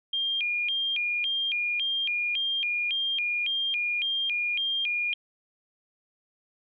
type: tone with vibrato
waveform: sine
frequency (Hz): 2787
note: F7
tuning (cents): -4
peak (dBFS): -25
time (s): 0.13-5.14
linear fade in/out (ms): 5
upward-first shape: square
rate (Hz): 1.8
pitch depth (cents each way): 240
effects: none